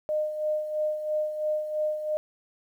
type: tone with tremolo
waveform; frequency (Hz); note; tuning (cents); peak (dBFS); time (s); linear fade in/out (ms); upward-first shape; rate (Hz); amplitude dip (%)
sine; 611; D#5; -32; -23; 0.09-2.17; 0; sine; 3; 60
effects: 10-bit